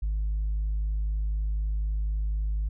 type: tone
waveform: sine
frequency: 52 Hz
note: G#1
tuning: 3 cents sharp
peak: -23 dBFS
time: 0.02-2.69 s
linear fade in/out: 10 ms
effects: tanh soft clip ceiling -23 dBFS